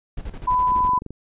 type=noise with tremolo; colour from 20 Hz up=brown; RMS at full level=-31 dBFS; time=0.17-0.88 s; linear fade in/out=5 ms; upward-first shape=square; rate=12 Hz; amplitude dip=70%
type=tone; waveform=sine; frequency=1000 Hz; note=B5; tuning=21 cents sharp; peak=-16 dBFS; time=0.47-0.99 s; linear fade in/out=10 ms
type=click train; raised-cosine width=3 ms; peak=-22 dBFS; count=10; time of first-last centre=0.72-1.106 s; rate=23.3 Hz
effects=resampled to 8000 Hz